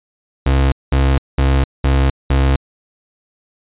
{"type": "tone bursts", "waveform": "35% pulse", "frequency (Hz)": 67.5, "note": "C#2", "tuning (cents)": -45, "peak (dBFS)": -9, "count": 5, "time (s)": [0.46, 2.56], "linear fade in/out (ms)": 5, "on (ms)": 260, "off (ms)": 200, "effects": ["resampled to 8000 Hz"]}